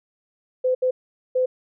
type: tone bursts at uneven times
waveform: sine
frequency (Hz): 510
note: C5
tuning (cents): -44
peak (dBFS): -17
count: 3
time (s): 0.64-0.75 / 0.82-0.91 / 1.35-1.46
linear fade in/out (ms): 10
effects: none